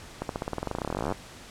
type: accelerating click train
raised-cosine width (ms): 1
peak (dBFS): -15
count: 30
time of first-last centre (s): 0.22-1.123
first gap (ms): 72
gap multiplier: 0.93
effects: pink hiss -46 dBFS RMS until 1.5 s + low-pass 9000 Hz 12 dB/octave